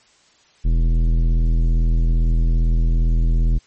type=tone with tanh clipping; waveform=sine; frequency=41.2 Hz; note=E1; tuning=in tune; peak=-15 dBFS; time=0.64-3.59 s; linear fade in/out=20 ms; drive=13 dB; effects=white hiss -55 dBFS RMS until 3.66 s + MP3 32 kbps